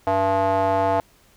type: tone with band-pass filter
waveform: square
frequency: 96.5 Hz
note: G2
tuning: 27 cents flat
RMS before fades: -20 dBFS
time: 0.07-1 s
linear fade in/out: 0 ms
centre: 760 Hz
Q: 4.3
effects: pink hiss -56 dBFS RMS until 1.36 s